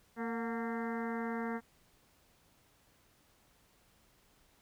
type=harmonic tone with a mistuned harmonic; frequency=229.4 Hz; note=A#3; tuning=28 cents flat; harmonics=1 / 2 / 3 / 4 / 5 / 6 / 7 / 8 / 9; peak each=-37 / -41 / -46 / -45 / -49 / -48 / -48 / -49 / -53 dBFS; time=0.16-1.61 s; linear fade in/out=50 ms; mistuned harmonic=3; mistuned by=+63 cents; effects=pink hiss -68 dBFS RMS until 4.61 s